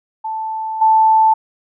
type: tone with level steps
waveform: sine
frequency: 880 Hz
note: A5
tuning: in tune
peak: -20 / -8 dBFS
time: 0.24-1.34 s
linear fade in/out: 10 ms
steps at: 0.81 s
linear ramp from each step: 10 ms
effects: none